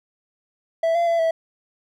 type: tone with pitch steps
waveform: triangle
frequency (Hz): 659 / 684 / 673 / 654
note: E5 / F5 / E5 / E5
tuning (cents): -1 / -36 / +36 / -14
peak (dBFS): -15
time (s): 0.83-1.31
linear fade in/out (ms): 5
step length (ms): 120
effects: none